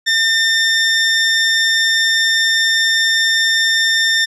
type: tone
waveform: 20% pulse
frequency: 1805 Hz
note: A6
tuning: 44 cents sharp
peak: -7 dBFS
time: 0.06-4.26 s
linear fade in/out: 20 ms
effects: resampled to 24000 Hz